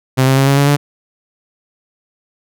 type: tone with pitch steps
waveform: sawtooth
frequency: 130.81 / 133.4 / 136.05 / 138.75 / 141.5 / 144.31 Hz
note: C3 / C3 / C#3 / C#3 / C#3 / D3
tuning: 0 / +34 / -32 / +2 / +36 / -30 cents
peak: -5 dBFS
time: 0.17-0.77 s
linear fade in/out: 20 ms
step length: 100 ms
effects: none